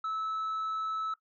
sine tone, 1304 Hz, E6, 19 cents flat, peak -28 dBFS, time 0.04-1.14 s, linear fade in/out 5 ms, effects noise-tail reverb RT60 0.1 s tail -17 dB re dry + tanh soft clip ceiling -30 dBFS

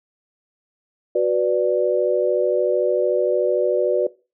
sine chord, B minor, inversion second, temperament equal, 370 / 493.9 / 587.3 Hz, F#4 / B4 / D5, 0 / 0 / 0 cents, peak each -20 dBFS, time 1.15-4.07 s, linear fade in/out 5 ms, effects noise-tail reverb RT60 0.3 s tail -20 dB re dry

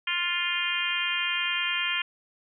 harmonic tone, 350.5 Hz, F4, 6 cents sharp, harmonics 3 / 4 / 5 / 6 / 7 / 8 / 9, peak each -37 / -35 / -33 / -34 / -31 / -32 / -32 dBFS, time 0.07-2.02 s, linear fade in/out 5 ms, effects none

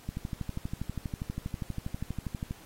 click train, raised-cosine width 5 ms, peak -21 dBFS, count 31, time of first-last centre 0.09-2.509 s, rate 12.4 Hz, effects pink hiss -54 dBFS RMS until 2.65 s + AAC 48 kbps

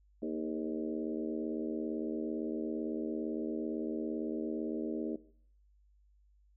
harmonic tone with a mistuned harmonic, 77.78 Hz, D#2, in tune, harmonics 3 / 4 / 5 / 6 / 7 / 8, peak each -39 / -38 / -41 / -45 / -45 / -48 dBFS, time 0.22-5.16 s, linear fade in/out 5 ms, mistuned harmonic 5, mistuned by +42 cents, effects noise-tail reverb RT60 0.6 s tail -19 dB re dry + added 50 Hz sine -63 dBFS peak until 6.56 s

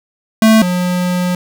square tone pair in turn, 220.6 / 179.51 Hz, A3 / F3, +5 / +48 cents, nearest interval major third, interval 357 cents, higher first, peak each -6 / -14 dBFS, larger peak first, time 0.42-0.62 / 0.62-1.35 s, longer second, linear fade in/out 2 ms, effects none

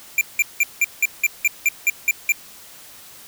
square tone bursts, 2373 Hz, D7, 17 cents sharp, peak -14 dBFS, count 11, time 0.18-2.321 s, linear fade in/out 2 ms, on 31 ms, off 180 ms, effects white hiss -43 dBFS RMS until 3.27 s

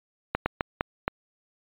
slowing click train, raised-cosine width 0.5 ms, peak -8 dBFS, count 5, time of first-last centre 0.35-1.08 s, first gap 110 ms, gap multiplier 1.35, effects resampled to 8000 Hz

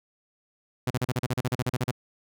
sawtooth tone bursts, 125.5 Hz, B2, 28 cents sharp, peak -20 dBFS, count 15, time 0.87-1.913 s, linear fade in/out 5 ms, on 35 ms, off 37 ms, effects none

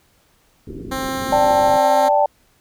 white low-pass noise, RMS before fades -32 dBFS, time 0.67-1.78 s, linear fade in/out 5 ms, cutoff 400 Hz, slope 48 dB/octave
10% pulse tone with pitch glide, 264.6 to 266.7 Hz, C4 to C4, +20 to +33 cents, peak -14 dBFS, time 0.91-2.09 s, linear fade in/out 10 ms, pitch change +13 cents, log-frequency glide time 1.11-1.93 s
sine chord, D suspended fourth, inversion none, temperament equal, 587.3 / 784 / 880 Hz, D5 / G5 / A5, 0 / 0 / 0 cents, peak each -16 / -17 / -17 dBFS, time 1.32-2.26 s, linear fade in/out 5 ms
effects pink hiss -58 dBFS RMS until 2.6 s

